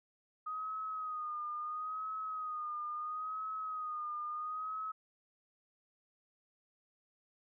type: tone with vibrato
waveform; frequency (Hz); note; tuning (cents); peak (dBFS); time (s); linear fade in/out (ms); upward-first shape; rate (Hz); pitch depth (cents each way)
sine; 1246; D#6; +2; -37; 0.46-4.92; 10; sine; 0.74; 53
effects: none